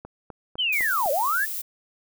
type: click train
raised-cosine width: 1 ms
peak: -24 dBFS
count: 5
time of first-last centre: 0.05-1.06 s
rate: 3.96 Hz
type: linear two-way sweep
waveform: sine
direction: down then up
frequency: 3181 to 520 to 1794 Hz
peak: -21 dBFS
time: 0.58-1.46 s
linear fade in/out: 20 ms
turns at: 1.11 s
type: noise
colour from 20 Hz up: violet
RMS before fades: -31 dBFS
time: 0.72-1.62 s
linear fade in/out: 10 ms
effects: none